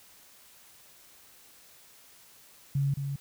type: tone with echo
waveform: sine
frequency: 139.3 Hz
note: C#3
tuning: 9 cents sharp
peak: -24 dBFS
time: 2.75-2.94 s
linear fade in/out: 5 ms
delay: 220 ms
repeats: 1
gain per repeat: -6 dB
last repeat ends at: 3.16 s
effects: white hiss -56 dBFS RMS until 3.2 s